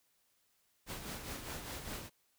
pink noise with tremolo, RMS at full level -42 dBFS, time 0.86-2.1 s, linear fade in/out 50 ms, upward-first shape sine, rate 4.9 Hz, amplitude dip 50%, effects white hiss -75 dBFS RMS until 2.38 s

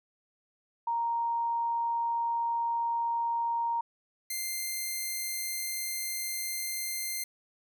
sine / 5% pulse tone pair in turn, 932.3 / 2093 Hz, A#5 / C7, 0 / 0 cents, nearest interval octave + major second, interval 1400 cents, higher second, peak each -27 / -22 dBFS, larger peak second, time 0.87-3.81 / 4.3-7.24 s, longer neither, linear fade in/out 5 ms, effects none

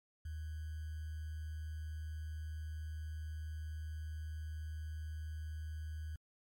sine tone with sample-and-hold, 77.78 Hz, D#2, in tune, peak -40 dBFS, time 0.25-6.16 s, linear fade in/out 5 ms, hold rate 1575 Hz, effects MP3 64 kbps

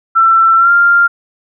sine tone with pitch glide, 1341 to 1394.7 Hz, E6 to F6, +29 to -3 cents, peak -5 dBFS, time 0.15-1.08 s, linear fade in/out 20 ms, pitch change +68 cents, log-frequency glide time 0.57-0.71 s, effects none

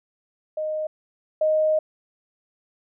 sine tone pair in turn, 619 / 621.8 Hz, D#5 / D#5, -9 / -1 cents, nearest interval unison, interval 8 cents, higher second, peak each -24 / -17 dBFS, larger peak second, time 0.57-0.87 / 1.41-1.79 s, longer second, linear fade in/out 5 ms, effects none

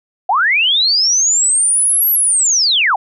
sine linear two-way sweep, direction up then down, 693 to 11870 to 693 Hz, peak -10 dBFS, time 0.29-2.96 s, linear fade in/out 5 ms, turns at 2.11 s, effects none

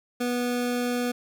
25% pulse tone, 244.6 Hz, B3, 16 cents flat, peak -21 dBFS, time 0.2-1.12 s, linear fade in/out 10 ms, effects none

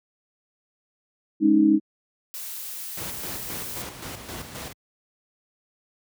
sine chord, Ab suspended fourth, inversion none, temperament just, 207.7 / 276.9 / 311.5 Hz, Ab3 / Db4 / Eb4, 0 / -2 / +2 cents, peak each -22 / -22 / -16 dBFS, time 1.4-1.8 s, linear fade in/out 50 ms
blue noise, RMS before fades -35 dBFS, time 2.34-3.82 s, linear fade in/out 0 ms
pink noise with tremolo, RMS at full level -35 dBFS, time 2.97-4.73 s, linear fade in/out 5 ms, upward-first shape square, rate 3.8 Hz, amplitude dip 50%
effects high-pass 60 Hz 12 dB/octave

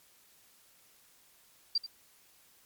sine tone with echo, 4713 Hz, D8, 5 cents sharp, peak -25 dBFS, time 1.75-1.78 s, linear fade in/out 5 ms, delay 85 ms, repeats 1, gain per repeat -13 dB, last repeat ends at 1.865 s, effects white hiss -63 dBFS RMS until 2.65 s + MP3 96 kbps

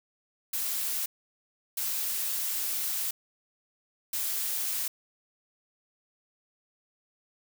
blue noise bursts at uneven times, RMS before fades -31 dBFS, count 3, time 0.53-1.06 / 1.77-3.11 / 4.13-4.88 s, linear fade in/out 5 ms, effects none

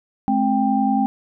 sine tone cluster, 213.9 / 264.4 / 790 Hz, A3 / C4 / G5, -49 / +18 / +13 cents, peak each -20 dBFS, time 0.28-1.06 s, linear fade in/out 0 ms, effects none

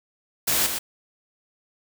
white noise with echo, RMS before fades -22 dBFS, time 0.47-0.67 s, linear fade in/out 10 ms, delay 120 ms, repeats 1, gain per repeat -6 dB, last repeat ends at 0.79 s, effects none

